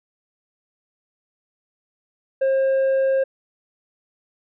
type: tone with tanh clipping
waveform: sine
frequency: 535 Hz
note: C5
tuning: 38 cents sharp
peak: -17 dBFS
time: 2.41-3.24 s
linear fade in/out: 10 ms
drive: 4 dB
effects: none